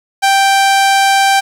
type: tone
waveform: sawtooth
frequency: 784 Hz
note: G5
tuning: in tune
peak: -4 dBFS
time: 0.22-1.41 s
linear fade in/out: 20 ms
effects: low-pass 11000 Hz 12 dB/octave + 7-bit